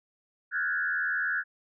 sine tone with frequency modulation, 1572 Hz, G6, 4 cents sharp, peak -26 dBFS, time 0.51-1.44 s, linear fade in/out 50 ms, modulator 81.1 Hz, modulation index 1.8, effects none

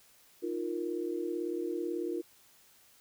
sine chord, Eb suspended second, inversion none, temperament equal, 311.1 / 349.2 / 466.2 Hz, Eb4 / F4 / Bb4, 0 / 0 / 0 cents, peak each -38 / -34 / -39 dBFS, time 0.42-2.22 s, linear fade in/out 20 ms, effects white hiss -62 dBFS RMS until 3 s

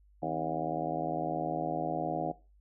harmonic tone with a mistuned harmonic, 79.8 Hz, D#2, 44 cents sharp, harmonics 2 / 3 / 4 / 5 / 6 / 7 / 8 / 9 / 10, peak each -40 / -42 / -38 / -44 / -44 / -39 / -40 / -36 / -43 dBFS, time 0.22-2.32 s, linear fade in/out 10 ms, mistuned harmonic 3, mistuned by +130 cents, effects noise-tail reverb RT60 0.3 s tail -18 dB re dry + added 50 Hz sine -59 dBFS peak until 2.6 s

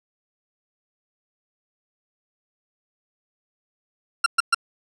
40% pulse tone bursts, 1375 Hz, F6, 27 cents flat, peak -13 dBFS, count 3, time 4.24-4.546 s, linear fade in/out 5 ms, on 22 ms, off 120 ms, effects resampled to 24000 Hz

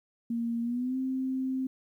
sine tone with pitch glide, 233.1 to 261.6 Hz, A#3 to C4, 0 to 0 cents, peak -28 dBFS, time 0.3-1.67 s, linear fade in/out 5 ms, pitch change +200 cents, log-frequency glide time 0.62-0.97 s, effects 11-bit

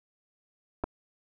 clicks, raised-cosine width 1 ms, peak -17 dBFS, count 2, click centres 0.838 / 0.841 s, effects none

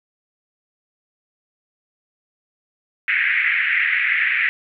white band-pass noise, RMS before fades -19 dBFS, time 3.08-4.49 s, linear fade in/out 0 ms, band 1700 to 2300 Hz, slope 48 dB/octave, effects none

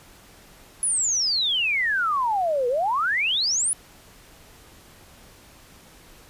sine exponential two-way sweep, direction down then up, 10420 to 472.8 to 10420 Hz, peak -20 dBFS, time 0.83-3.73 s, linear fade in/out 0 ms, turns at 2.68 s, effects pink hiss -50 dBFS RMS until 6.29 s + resampled to 32000 Hz

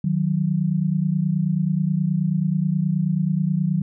sine tone pair together, 155.23 / 184.6 Hz, D#3 / F#3, -4 / -4 cents, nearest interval minor third, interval 300 cents, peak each -21 dBFS, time 0.04-3.82 s, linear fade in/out 5 ms, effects none

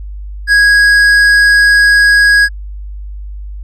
triangle tone with tanh clipping, 1654 Hz, G#6, 8 cents flat, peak -6 dBFS, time 0.47-2.49 s, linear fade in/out 50 ms, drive 13 dB, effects added 50 Hz sine -22 dBFS peak until 3.63 s

